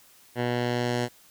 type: tone with low-pass filter sweep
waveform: 10% pulse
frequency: 121.6 Hz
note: B2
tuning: 26 cents flat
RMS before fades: -27 dBFS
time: 0.35-1.09 s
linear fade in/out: 50 ms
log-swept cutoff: 2600 to 8000 Hz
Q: 0.91
effects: white hiss -56 dBFS RMS until 1.3 s